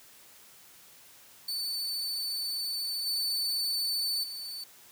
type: tone with level steps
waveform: 40% pulse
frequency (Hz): 4507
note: C#8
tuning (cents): +28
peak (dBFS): -30 / -27 / -36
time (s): 1.48-4.64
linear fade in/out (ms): 5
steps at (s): 3.06 / 4.23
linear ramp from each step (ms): 10
effects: white hiss -55 dBFS RMS until 4.91 s + high-pass 60 Hz 12 dB/octave